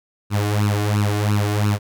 sawtooth tone with flanger, 103.83 Hz, G#2, in tune, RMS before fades -19 dBFS, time 0.3-1.79 s, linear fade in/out 50 ms, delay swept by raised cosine 0.73 to 2.83 ms, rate 2.9 Hz, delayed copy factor +0.85, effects none

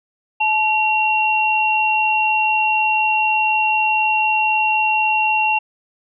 sine tone pair together, 863.7 / 2742 Hz, A5 / F7, -32 / -32 cents, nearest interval octave + minor sixth, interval 2000 cents, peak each -17 dBFS, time 0.4-5.59 s, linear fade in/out 10 ms, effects none

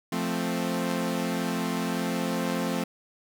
sawtooth chord, F major, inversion none, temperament equal, 174.61 / 220 / 261.6 Hz, F3 / A3 / C4, 0 / 0 / 0 cents, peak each -27 dBFS, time 0.12-2.84 s, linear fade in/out 5 ms, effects none

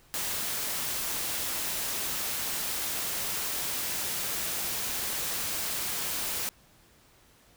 white noise, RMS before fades -32 dBFS, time 0.14-6.49 s, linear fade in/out 0 ms, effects pink hiss -60 dBFS RMS until 7.56 s

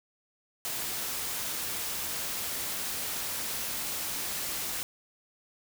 white noise, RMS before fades -34 dBFS, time 0.65-4.83 s, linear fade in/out 0 ms, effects none

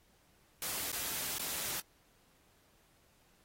white noise with dropouts, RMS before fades -38 dBFS, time 0.62-1.8 s, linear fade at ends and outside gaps 1 ms, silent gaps 0.918-0.928 / 1.384-1.394 s, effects pink hiss -69 dBFS RMS until 3.44 s + AAC 48 kbps

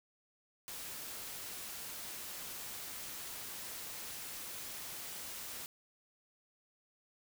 white noise, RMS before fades -45 dBFS, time 0.68-5.66 s, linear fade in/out 0 ms, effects none

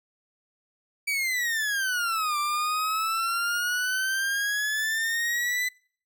40% pulse exponential two-way sweep, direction down then up, 2314 to 1174.7 to 2010 Hz, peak -24 dBFS, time 1.07-5.69 s, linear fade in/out 10 ms, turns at 2.38 s, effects noise-tail reverb RT60 0.5 s tail -26 dB re dry

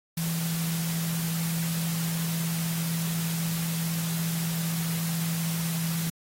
sine tone in noise, 165.5 Hz, E3, 7 cents sharp, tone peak -27 dBFS, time 0.17-6.1 s, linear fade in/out 5 ms, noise white, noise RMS -35 dBFS, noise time 0.17-6.1 s, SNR +5 dB, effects AAC 48 kbps

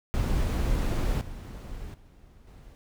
brown noise with level steps, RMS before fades -26 / -39 / -53 / -48 dBFS, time 0.14-2.75 s, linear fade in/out 0 ms, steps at 1.21 / 1.94 / 2.47 s, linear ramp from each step 2 ms, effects none

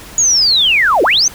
sine linear two-way sweep, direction down then up, 6840 to 310 to 6410 Hz, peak -8 dBFS, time 0.18-1.28 s, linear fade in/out 2 ms, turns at 1.03 s, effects pink hiss -34 dBFS RMS until 1.34 s

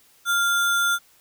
sine tone with sample-and-hold, 1396.9 Hz, F6, in tune, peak -18 dBFS, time 0.25-0.99 s, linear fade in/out 50 ms, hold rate 4900 Hz, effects white hiss -57 dBFS RMS until 1.2 s

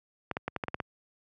clicks, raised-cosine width 0.5 ms, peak -16 dBFS, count 8, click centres 0.313 / 0.369 / 0.48 / 0.563 / 0.638 / 0.683 / 0.744 / 0.802 s, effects high-pass 80 Hz 12 dB/octave

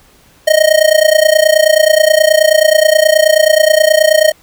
square tone with amplitude modulation, 622.3 Hz, D#5, in tune, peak -3 dBFS, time 0.47-4.32 s, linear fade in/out 10 ms, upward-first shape sine, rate 29.4 Hz, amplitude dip 90%, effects pink hiss -47 dBFS RMS until 4.42 s

